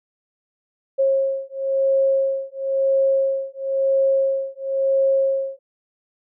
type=beating tone pair; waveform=sine; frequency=540 / 540.98 Hz; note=C#5 / C#5; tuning=-45 / -42 cents; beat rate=0.98 Hz; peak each=-20 / -20 dBFS; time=0.98-5.59 s; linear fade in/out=20 ms; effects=none